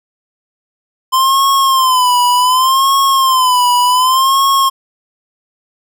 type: tone with vibrato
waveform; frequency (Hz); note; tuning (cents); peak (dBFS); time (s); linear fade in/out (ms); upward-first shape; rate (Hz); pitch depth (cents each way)
square; 1035; C6; -19; -9; 1.12-4.7; 20; sine; 0.67; 95
effects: none